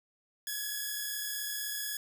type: tone pair together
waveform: 5% pulse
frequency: 1660.1 / 1696 Hz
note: G#6 / G#6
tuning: -1 / +36 cents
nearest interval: unison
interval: 37 cents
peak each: -28 / -25 dBFS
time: 0.47-1.97 s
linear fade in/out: 2 ms
effects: none